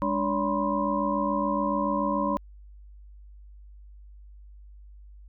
sine tone cluster, 205.5 / 292.6 / 568 / 981 / 1048 Hz, G#3 / D4 / C#5 / B5 / C6, -18 / -6 / +42 / -12 / +2 cents, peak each -30 dBFS, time 0.02-2.37 s, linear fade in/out 0 ms, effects added 50 Hz sine -45 dBFS peak until 5.28 s

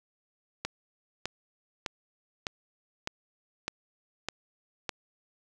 click train, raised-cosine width 0.2 ms, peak -14 dBFS, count 8, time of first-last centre 0.65-4.892 s, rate 1.65 Hz, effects none

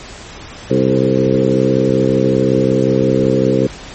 harmonic tone with a mistuned harmonic, 65.41 Hz, C2, in tune, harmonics 2 / 3 / 4 / 5 / 6 / 7 / 8, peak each -18 / -18 / -18 / -18 / -18 / -18 / -18 dBFS, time 0.7-3.67 s, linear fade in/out 5 ms, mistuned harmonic 7, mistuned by -25 cents, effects pink hiss -33 dBFS RMS until 3.94 s + MP3 32 kbps

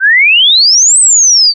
sine exponential two-way sweep, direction up then down, 1504 to 8372 to 4495 Hz, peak -3 dBFS, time 0-1.54 s, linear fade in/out 50 ms, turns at 0.99 s, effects none

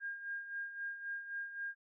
sine tone with tremolo, 1614 Hz, G#6, 50 cents flat, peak -37 dBFS, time 0-1.75 s, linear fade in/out 50 ms, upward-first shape sine, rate 3.8 Hz, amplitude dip 65%, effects none

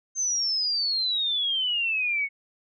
sine exponential sweep, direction down, 6320 to 2193 Hz, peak -23 dBFS, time 0.15-2.29 s, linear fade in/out 50 ms, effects none

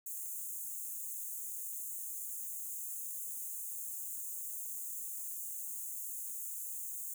white high-pass noise, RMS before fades -42 dBFS, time 0.06-7.14 s, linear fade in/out 5 ms, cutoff 6500 Hz, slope 96 dB/octave, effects none

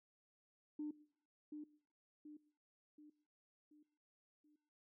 sine tone with echo, 300 Hz, D4, 37 cents sharp, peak -40 dBFS, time 0.79-0.91 s, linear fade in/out 5 ms, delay 730 ms, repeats 5, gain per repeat -6 dB, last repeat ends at 4.56 s, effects noise-tail reverb RT60 0.6 s tail -20 dB re dry + tanh soft clip ceiling -36 dBFS

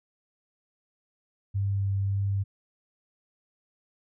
sine tone with vibrato, 98.7 Hz, G2, 12 cents sharp, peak -24 dBFS, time 1.54-2.44 s, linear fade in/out 20 ms, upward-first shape sine, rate 1.8 Hz, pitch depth 9 cents each way, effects none

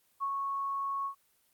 sine tone with ADSR envelope, 1104 Hz, C#6, 7 cents flat, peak -29 dBFS, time 0.2-1.15 s, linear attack 30 ms, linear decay 62 ms, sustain -2 dB, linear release 95 ms, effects white hiss -70 dBFS RMS until 1.53 s + Opus 24 kbps

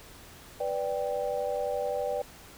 sine chord, G major, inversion first, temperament equal with one note detuned, 493.9 / 585.6 / 784 Hz, B4 / D5 / G5, 0 / -5 / 0 cents, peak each -32 / -31 / -35 dBFS, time 0.6-2.22 s, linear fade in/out 5 ms, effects pink hiss -50 dBFS RMS until 2.57 s

